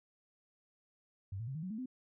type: tone with pitch steps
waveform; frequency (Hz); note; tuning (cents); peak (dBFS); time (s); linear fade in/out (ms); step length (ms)
sine; 97 / 114.03 / 134.05 / 157.58 / 185.24 / 217.8 / 256; G2 / A#2 / C3 / D#3 / F#3 / A3 / C4; -18 / -38 / +42 / +22 / +2 / -17 / -38; -38; 1.32-1.859; 5; 77
effects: none